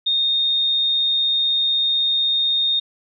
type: tone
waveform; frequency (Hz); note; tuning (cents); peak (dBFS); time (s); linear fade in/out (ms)
sine; 3682; A#7; -22; -16; 0.06-2.8; 10
effects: none